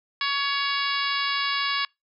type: harmonic tone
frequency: 561 Hz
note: C#5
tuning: 21 cents sharp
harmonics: 2 / 3 / 4 / 5 / 6 / 7 / 8 / 9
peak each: -28 / -30 / -31 / -32 / -33 / -33 / -34 / -35 dBFS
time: 0.21-1.85 s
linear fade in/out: 2 ms
effects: noise-tail reverb RT60 0.2 s tail -26 dB re dry